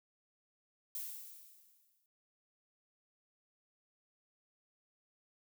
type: noise with exponential decay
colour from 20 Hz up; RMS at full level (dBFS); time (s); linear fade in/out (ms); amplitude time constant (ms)
violet; -40; 0.95-2.06; 1; 240
effects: none